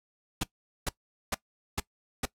pink noise bursts, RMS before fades -29 dBFS, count 5, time 0.41-2.255 s, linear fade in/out 5 ms, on 25 ms, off 430 ms, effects noise-tail reverb RT60 0.1 s tail -20 dB re dry + low-pass 12000 Hz 12 dB/octave

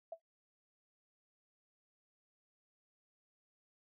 sine tone with exponential decay, 659.3 Hz, E5, in tune, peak -38 dBFS, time 0.12-0.2 s, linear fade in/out 5 ms, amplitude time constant 16 ms, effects noise-tail reverb RT60 0.1 s tail -22 dB re dry

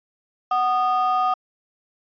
triangle ring-modulated tone, 987.8 Hz, B5, in tune, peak -12 dBFS, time 0.51-1.34 s, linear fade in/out 5 ms, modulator 244 Hz, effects tanh soft clip ceiling -10 dBFS + resampled to 11025 Hz

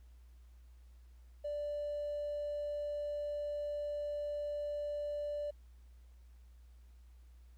triangle tone with hard clipping, 587 Hz, D5, 1 cent flat, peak -36 dBFS, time 1.44-5.51 s, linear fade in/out 10 ms, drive 3 dB, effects added 60 Hz sine -55 dBFS peak until 7.57 s + pink hiss -75 dBFS RMS until 7.57 s

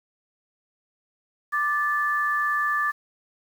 sine tone pair together, 1180.4 / 1745 Hz, D6 / A6, +8 / -15 cents, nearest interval perfect fifth, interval 677 cents, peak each -24 dBFS, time 1.52-2.92 s, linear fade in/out 20 ms, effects 8-bit

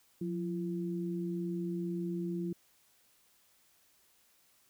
sine tone pair together, 177.89 / 340 Hz, F3 / F4, +32 / -46 cents, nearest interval major seventh, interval 1122 cents, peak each -35 / -37 dBFS, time 0.21-2.53 s, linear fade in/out 5 ms, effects white hiss -68 dBFS RMS until 4.69 s

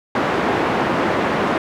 pink band-pass noise, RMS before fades -19 dBFS, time 0.15-1.58 s, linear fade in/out 2 ms, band 220 to 1600 Hz, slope 12 dB/octave, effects none

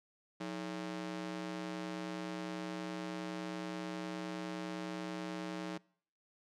sawtooth ring-modulated tone, 248.2 Hz, B3, 9 cents sharp, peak -32 dBFS, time 0.4-5.78 s, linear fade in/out 10 ms, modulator 69.3 Hz, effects noise-tail reverb RT60 0.6 s tail -25 dB re dry + low-pass 6000 Hz 12 dB/octave

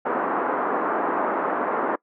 white band-pass noise, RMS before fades -24 dBFS, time 0.05-1.96 s, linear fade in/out 10 ms, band 250 to 1300 Hz, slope 24 dB/octave, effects noise-tail reverb RT60 0.1 s tail -23 dB re dry + low-pass 2000 Hz 12 dB/octave

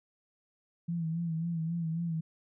sine tone with vibrato, 165.7 Hz, E3, 9 cents sharp, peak -30 dBFS, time 0.88-2.21 s, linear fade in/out 10 ms, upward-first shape sine, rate 3.7 Hz, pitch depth 58 cents each way, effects none

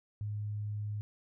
sine tone, 104.6 Hz, G#2, 13 cents sharp, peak -34 dBFS, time 0.21-1.01 s, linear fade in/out 0 ms, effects none

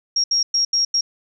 sine tone bursts at uneven times, 5588 Hz, F8, in tune, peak -15 dBFS, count 5, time 0.16-0.24 / 0.31-0.43 / 0.54-0.65 / 0.73-0.85 / 0.94-1.01 s, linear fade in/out 5 ms, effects none

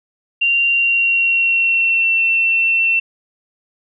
sine tone with pitch glide, 2770 to 2697 Hz, F7 to E7, -15 to +39 cents, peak -12 dBFS, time 0.41-3 s, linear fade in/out 10 ms, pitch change -46 cents, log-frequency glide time 0.68-2.17 s, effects none

